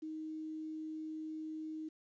sine tone with quantisation, 313.5 Hz, D#4, 13 cents sharp, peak -40 dBFS, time 0.02-1.89 s, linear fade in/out 10 ms, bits 11, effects resampled to 16000 Hz

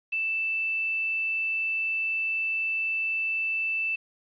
sine tone with quantisation, 2648 Hz, E7, 7 cents sharp, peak -25 dBFS, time 0.12-3.96 s, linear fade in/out 10 ms, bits 8, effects resampled to 11025 Hz

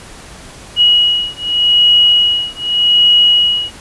sine beating tone pair, 2906 / 2906.84 Hz, F#7 / F#7, -32 / -31 cents, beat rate 0.84 Hz, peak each -11 dBFS, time 0.76-3.72 s, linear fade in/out 50 ms, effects pink hiss -35 dBFS RMS until 3.8 s + resampled to 24000 Hz

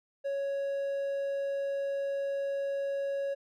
triangle tone, 555 Hz, C#5, 2 cents sharp, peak -28 dBFS, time 0.24-3.35 s, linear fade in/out 20 ms, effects none

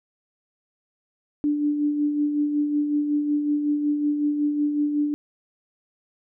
sine tone with tremolo, 294.3 Hz, D4, 4 cents sharp, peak -18 dBFS, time 1.44-5.14 s, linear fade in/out 0 ms, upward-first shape sine, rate 5.4 Hz, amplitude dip 45%, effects none

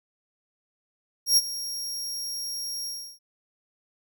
sawtooth tone with ADSR envelope, 5590 Hz, F8, 1 cent sharp, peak -12 dBFS, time 1.26-3.19 s, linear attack 110 ms, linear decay 36 ms, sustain -16 dB, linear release 330 ms, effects none

